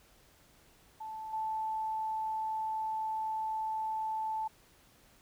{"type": "tone with level steps", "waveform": "sine", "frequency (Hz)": 876, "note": "A5", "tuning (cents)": -8, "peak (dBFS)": [-39, -32], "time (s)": [1, 4.48], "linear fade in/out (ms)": 10, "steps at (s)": 1.33, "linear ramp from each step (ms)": 5, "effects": ["pink hiss -63 dBFS RMS until 5.21 s"]}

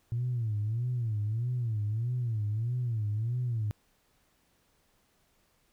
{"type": "tone with vibrato", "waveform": "sine", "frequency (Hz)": 114, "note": "A#2", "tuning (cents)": -38, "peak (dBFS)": -27, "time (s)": [0.12, 3.71], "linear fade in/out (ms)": 0, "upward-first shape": "sine", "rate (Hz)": 1.6, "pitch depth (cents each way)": 160, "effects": ["tanh soft clip ceiling -24 dBFS", "pink hiss -70 dBFS RMS until 5.72 s"]}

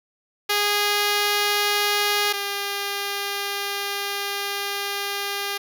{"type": "tone pair in turn", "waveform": "5% pulse", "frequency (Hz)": [411.8, 401.9], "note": ["G#4", "G4"], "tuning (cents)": [-15, 43], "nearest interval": "unison", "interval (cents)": 42, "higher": "first", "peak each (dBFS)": [-8, -14], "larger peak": "first", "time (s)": [[0.49, 2.33], [2.33, 5.58]], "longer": "second", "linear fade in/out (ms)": 10, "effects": []}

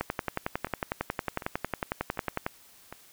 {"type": "two click trains", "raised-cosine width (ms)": 0.5, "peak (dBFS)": [-24, -13], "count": [4, 28], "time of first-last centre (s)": [[0.67, 2.926], [0.01, 2.465]], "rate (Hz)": [1.33, 11], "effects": ["white hiss -56 dBFS RMS until 3.12 s"]}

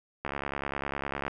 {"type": "click train", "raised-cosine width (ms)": 0.5, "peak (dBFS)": -17, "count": 73, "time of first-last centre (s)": [0.25, 1.28], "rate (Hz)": 69.9, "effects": []}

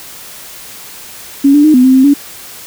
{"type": "tone with pitch steps", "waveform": "sine", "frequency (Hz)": [278, 292.5, 307.8, 252, 260.3, 262.6, 284.5], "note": ["C#4", "D4", "D#4", "B3", "C4", "C4", "C#4"], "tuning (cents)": [5, -7, -19, 35, -9, 6, 45], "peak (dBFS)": -3, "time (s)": [1.44, 2.14], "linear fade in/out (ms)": 10, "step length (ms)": 100, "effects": ["white hiss -31 dBFS RMS until 2.66 s"]}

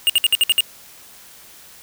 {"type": "tone bursts", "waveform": "square", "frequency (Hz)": 2838, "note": "F7", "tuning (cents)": 27, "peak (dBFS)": -12, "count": 7, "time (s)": [0.07, 0.606], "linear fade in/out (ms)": 0, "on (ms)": 26, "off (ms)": 59, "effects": ["white hiss -44 dBFS RMS until 1.82 s"]}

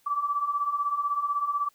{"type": "beating tone pair", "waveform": "sine", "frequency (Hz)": [1145, 1161], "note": ["D6", "D6"], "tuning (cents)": [-44, -20], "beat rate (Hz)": 16, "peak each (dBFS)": [-31, -26], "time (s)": [0.06, 1.69], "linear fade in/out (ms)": 10, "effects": ["white hiss -65 dBFS RMS until 1.74 s"]}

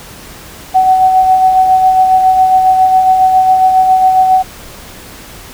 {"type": "tone with tremolo", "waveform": "sine", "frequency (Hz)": 751, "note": "F#5", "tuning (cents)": 26, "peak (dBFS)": -3, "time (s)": [0.74, 4.43], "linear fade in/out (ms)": 20, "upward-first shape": "sine", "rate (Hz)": 7.3, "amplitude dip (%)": 40, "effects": ["pink hiss -32 dBFS RMS until 5.53 s"]}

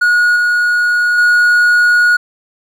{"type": "tone with level steps", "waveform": "triangle", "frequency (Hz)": 1449, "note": "F#6", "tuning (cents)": -37, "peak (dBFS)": [-6, -8, -5], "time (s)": [0.01, 2.17], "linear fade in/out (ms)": 10, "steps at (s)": [0.36, 1.18], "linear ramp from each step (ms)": 2, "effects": []}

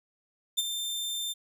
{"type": "tone with ADSR envelope", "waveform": "sawtooth", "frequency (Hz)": 3584, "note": "A7", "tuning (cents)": 31, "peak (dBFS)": -19, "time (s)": [0.57, 1.34], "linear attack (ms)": 18, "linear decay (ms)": 27, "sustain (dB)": -9, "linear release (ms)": 24, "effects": []}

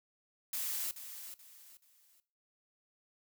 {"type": "noise with echo", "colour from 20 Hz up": "blue", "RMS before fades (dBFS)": -37, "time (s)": [0.53, 0.91], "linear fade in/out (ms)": 2, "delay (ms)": 430, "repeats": 3, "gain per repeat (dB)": -10, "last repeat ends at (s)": 2.2, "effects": ["noise-tail reverb RT60 0.4 s tail -17 dB re dry"]}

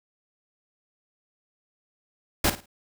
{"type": "noise with echo", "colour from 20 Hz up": "pink", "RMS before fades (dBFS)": -21, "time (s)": [2.44, 2.5], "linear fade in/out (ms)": 5, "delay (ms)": 53, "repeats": 3, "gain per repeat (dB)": -12, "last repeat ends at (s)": 2.659, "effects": []}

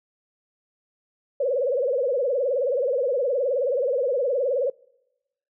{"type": "tone with vibrato", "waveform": "sine", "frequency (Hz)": 523.3, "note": "C5", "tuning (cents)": 0, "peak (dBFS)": -20, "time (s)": [1.4, 4.7], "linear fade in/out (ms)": 5, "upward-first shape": "triangle", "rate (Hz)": 19, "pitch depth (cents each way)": 200, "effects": ["noise-tail reverb RT60 0.9 s tail -24 dB re dry"]}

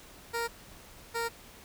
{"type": "tone pair in turn", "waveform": "15% pulse", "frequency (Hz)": [466.2, 463.8], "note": ["A#4", "A#4"], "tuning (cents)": [0, -9], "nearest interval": "unison", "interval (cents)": 9, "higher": "first", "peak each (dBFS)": -24, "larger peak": "neither", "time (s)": [[0.33, 0.48], [1.14, 1.29]], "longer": "neither", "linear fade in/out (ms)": 20, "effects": ["pink hiss -52 dBFS RMS until 1.64 s"]}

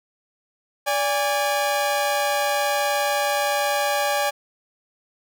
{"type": "tone pair together", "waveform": "sawtooth", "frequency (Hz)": [579, 818.8], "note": ["D5", "G#5"], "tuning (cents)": [-25, -25], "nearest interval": "tritone", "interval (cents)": 600, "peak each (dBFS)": -19, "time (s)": [0.86, 4.31], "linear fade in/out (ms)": 20, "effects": []}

